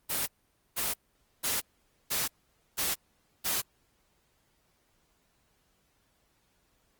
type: noise bursts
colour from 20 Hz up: white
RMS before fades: -30 dBFS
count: 6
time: 0.09-3.62 s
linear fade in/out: 20 ms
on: 180 ms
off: 490 ms
effects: pink hiss -71 dBFS RMS until 6.99 s + Opus 24 kbps